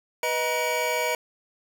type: tone cluster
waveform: square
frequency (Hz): 492.2 / 626 / 953 / 2285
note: B4 / D#5 / A#5 / D7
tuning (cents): -6 / +10 / +38 / -48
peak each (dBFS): -30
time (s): 0.23-1.15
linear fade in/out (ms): 2
effects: 9-bit